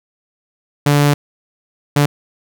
sawtooth tone bursts at uneven times, 144.9 Hz, D3, 23 cents flat, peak -6 dBFS, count 2, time 0.86-1.14 / 1.96-2.06 s, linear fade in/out 5 ms, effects none

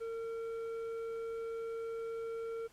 sine tone with tanh clipping, 455.9 Hz, A#4, 39 cents flat, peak -39 dBFS, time 0-2.68 s, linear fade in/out 20 ms, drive 8 dB, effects pink hiss -64 dBFS RMS until 2.72 s + low-pass 12000 Hz 12 dB/octave

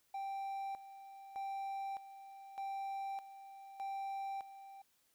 triangle tone with tremolo, 784 Hz, G5, in tune, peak -37 dBFS, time 0.14-4.82 s, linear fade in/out 5 ms, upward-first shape square, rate 0.82 Hz, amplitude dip 75%, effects white hiss -75 dBFS RMS until 5.14 s

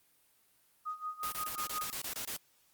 sine tone with tremolo, 1244.5 Hz, D#6, in tune, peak -34 dBFS, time 0.85-1.92 s, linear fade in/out 20 ms, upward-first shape sine, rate 5.6 Hz, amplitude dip 85%
white noise bursts, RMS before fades -39 dBFS, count 10, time 1.23-2.366 s, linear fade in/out 2 ms, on 92 ms, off 24 ms
effects white hiss -69 dBFS RMS until 2.73 s + Opus 32 kbps

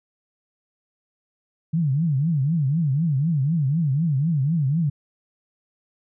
sine tone with vibrato, 150 Hz, D3, 37 cents sharp, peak -18 dBFS, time 1.73-4.9 s, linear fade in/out 10 ms, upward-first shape triangle, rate 4 Hz, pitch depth 280 cents each way, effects none

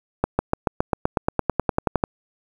accelerating click train, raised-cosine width 1 ms, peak -4 dBFS, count 17, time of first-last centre 0.24-2.038 s, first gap 150 ms, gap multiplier 0.96, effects 7-bit

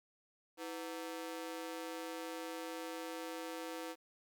sawtooth ring-modulated tone, 413.3 Hz, G#4, 8 cents flat, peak -35 dBFS, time 0.57-3.96 s, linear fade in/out 50 ms, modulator 88.9 Hz, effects 11-bit

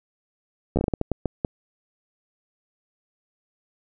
slowing click train, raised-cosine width 2 ms, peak -9 dBFS, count 11, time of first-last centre 0.76-1.448 s, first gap 12 ms, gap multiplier 1.36, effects none

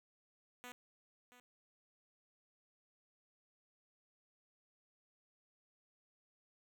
5% pulse tone with echo, 246.9 Hz, B3, in tune, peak -37 dBFS, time 0.64-0.72 s, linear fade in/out 0 ms, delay 680 ms, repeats 1, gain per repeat -13 dB, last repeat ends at 1.4 s, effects none

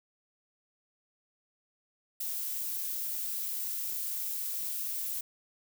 violet noise, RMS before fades -35 dBFS, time 2.2-5.21 s, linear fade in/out 5 ms, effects none

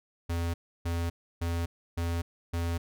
square tone bursts, 84.8 Hz, E2, 50 cents sharp, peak -29 dBFS, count 5, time 0.29-2.78 s, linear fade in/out 10 ms, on 250 ms, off 310 ms, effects none

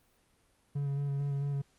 triangle tone with vibrato, 140.9 Hz, C#3, 29 cents sharp, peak -28 dBFS, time 0.75-1.62 s, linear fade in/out 10 ms, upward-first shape square, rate 4.5 Hz, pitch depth 16 cents each way, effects pink hiss -69 dBFS RMS until 1.78 s + Opus 32 kbps

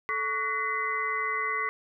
sine tone cluster, 437.3 / 1127 / 1476 / 1890 / 2028 Hz, A4 / C#6 / F#6 / A#6 / B6, -11 / +28 / -5 / +23 / +45 cents, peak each -39 / -30 / -39 / -39 / -30 dBFS, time 0.09-1.69 s, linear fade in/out 0 ms, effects none

